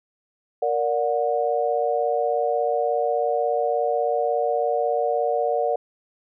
sine chord, Bb augmented, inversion none, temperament just, 466.2 / 582.7 / 728.4 Hz, Bb4 / D5 / F#5, 0 / -14 / -27 cents, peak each -24 dBFS, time 0.62-5.76 s, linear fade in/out 5 ms, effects none

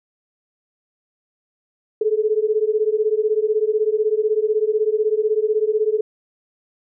sine beating tone pair, 422.9 / 438.9 Hz, G#4 / A4, +31 / -4 cents, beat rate 16 Hz, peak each -19 dBFS, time 2.01-6.01 s, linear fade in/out 5 ms, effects none

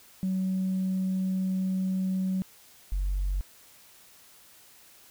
sine tone pair in turn, 188.1 / 47.02 Hz, F#3 / F#1, +29 / +29 cents, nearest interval 2 octaves, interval 2400 cents, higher first, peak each -24 dBFS, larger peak neither, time 0.23-2.42 / 2.92-3.41 s, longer first, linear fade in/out 0 ms, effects tanh soft clip ceiling -22 dBFS + white hiss -55 dBFS RMS until 5.1 s

